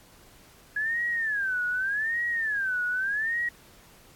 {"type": "tone with vibrato", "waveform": "sine", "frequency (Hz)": 1667, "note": "G#6", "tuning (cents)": 6, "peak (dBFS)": -25, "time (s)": [0.76, 3.49], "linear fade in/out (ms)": 5, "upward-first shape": "sine", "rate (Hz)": 0.84, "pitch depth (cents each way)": 230, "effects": ["pink hiss -55 dBFS RMS until 4.15 s", "AAC 64 kbps"]}